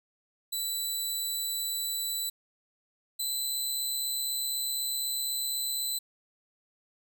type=tone pair in turn; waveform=15% pulse; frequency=3974 / 4016 Hz; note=B7 / B7; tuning=+10 / +28 cents; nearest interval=unison; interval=18 cents; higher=second; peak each=-23 dBFS; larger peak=neither; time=0.52-2.3 / 3.19-5.99 s; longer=second; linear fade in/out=10 ms; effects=none